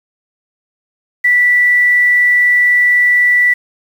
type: tone with quantisation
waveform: sine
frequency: 1964 Hz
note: B6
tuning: 10 cents flat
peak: -7 dBFS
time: 1.24-3.54 s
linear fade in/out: 10 ms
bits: 6
effects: none